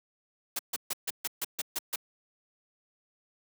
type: noise bursts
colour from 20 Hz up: white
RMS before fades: -32 dBFS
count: 9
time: 0.56-1.959 s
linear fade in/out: 5 ms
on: 31 ms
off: 140 ms
effects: high-pass 200 Hz 12 dB/octave